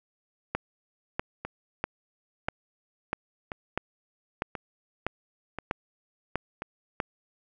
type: two click trains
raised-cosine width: 0.5 ms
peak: -19 / -12 dBFS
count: 6 / 11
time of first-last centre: 1.45-6.621 / 0.55-7.002 s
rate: 0.967 / 1.55 Hz
effects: none